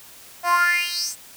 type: tone with high-pass filter sweep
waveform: 10% pulse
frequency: 349.2 Hz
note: F4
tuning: in tune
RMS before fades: -21 dBFS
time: 0.43-1.16 s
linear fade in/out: 50 ms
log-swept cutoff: 740 to 8100 Hz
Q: 6.5
effects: white hiss -45 dBFS RMS until 1.36 s